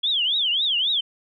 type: tone with vibrato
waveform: sine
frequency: 3278 Hz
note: G#7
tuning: 23 cents flat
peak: -19 dBFS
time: 0.03-1.01 s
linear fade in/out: 10 ms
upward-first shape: triangle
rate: 3.7 Hz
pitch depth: 300 cents each way
effects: none